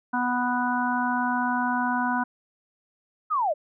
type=harmonic tone; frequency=246.9 Hz; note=B3; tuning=in tune; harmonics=1 / 3 / 4 / 5 / 6; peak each=-27 / -30 / -27 / -37 / -29 dBFS; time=0.13-2.24 s; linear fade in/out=10 ms
type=linear sweep; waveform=sine; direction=down; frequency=1311 to 549 Hz; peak=-21 dBFS; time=3.3-3.54 s; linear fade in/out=20 ms
effects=none